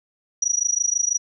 sine tone with amplitude modulation, 5810 Hz, F#8, 32 cents flat, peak -15 dBFS, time 0.42-1.18 s, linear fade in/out 5 ms, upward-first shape sine, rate 26.1 Hz, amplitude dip 95%, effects none

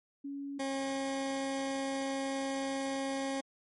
sine / 20% pulse tone pair in turn, 280.2 / 271.1 Hz, C#4 / C#4, +19 / -38 cents, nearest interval minor second, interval 57 cents, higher first, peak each -37 / -28 dBFS, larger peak second, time 0.24-0.59 / 0.59-3.41 s, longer second, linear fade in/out 10 ms, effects MP3 48 kbps

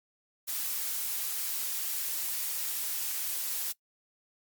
blue noise, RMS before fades -33 dBFS, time 0.47-3.73 s, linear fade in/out 20 ms, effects noise-tail reverb RT60 0.1 s tail -22 dB re dry + Opus 48 kbps

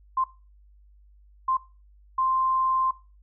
sine tone bursts at uneven times, 1046.5 Hz, C6, in tune, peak -21 dBFS, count 3, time 0.17-0.24 / 1.48-1.57 / 2.18-2.91 s, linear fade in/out 5 ms, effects noise-tail reverb RT60 0.3 s tail -17 dB re dry + added 50 Hz sine -52 dBFS peak until 3.22 s

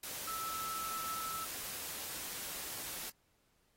sine tone in noise, 1314 Hz, E6, 6 cents flat, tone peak -39 dBFS, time 0.27-1.45 s, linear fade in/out 5 ms, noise white, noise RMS -43 dBFS, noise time 0.03-3.1 s, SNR +1 dB, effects pink hiss -75 dBFS RMS until 3.76 s + AAC 48 kbps

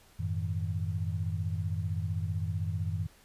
sine tone cluster, 92 / 107.6 / 157.8 Hz, F#2 / A2 / D#3, -9 / -38 / +25 cents, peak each -32 / -35 / -36 dBFS, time 0.19-3.07 s, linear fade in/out 10 ms, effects pink hiss -60 dBFS RMS until 3.24 s + resampled to 32000 Hz

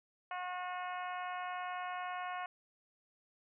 harmonic tone, 362 Hz, F#4, 38 cents flat, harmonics 2 / 3 / 4 / 5 / 6 / 7 / 8, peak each -41 / -43 / -47 / -50 / -52 / -53 / -56 dBFS, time 0.31-2.46 s, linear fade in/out 2 ms, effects none

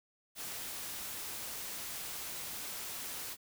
white noise, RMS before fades -42 dBFS, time 0.35-3.37 s, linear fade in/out 50 ms, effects none

